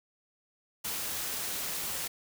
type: noise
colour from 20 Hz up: white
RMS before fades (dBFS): -35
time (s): 0.84-2.08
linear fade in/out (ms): 10
effects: none